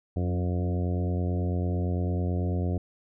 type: harmonic tone with a mistuned harmonic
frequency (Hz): 89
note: F2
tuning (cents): +33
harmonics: 1 / 2 / 3 / 4 / 5 / 6 / 7 / 8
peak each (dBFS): -26 / -32 / -36 / -38 / -40 / -42 / -43 / -44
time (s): 0.16-2.78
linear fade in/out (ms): 5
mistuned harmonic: 3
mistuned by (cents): +18
effects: none